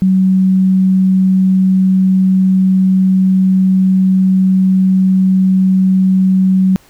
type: tone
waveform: sine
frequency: 188.3 Hz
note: F#3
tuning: 31 cents sharp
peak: -7 dBFS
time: 0.02-6.76 s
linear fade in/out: 0 ms
effects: pink hiss -47 dBFS RMS until 6.89 s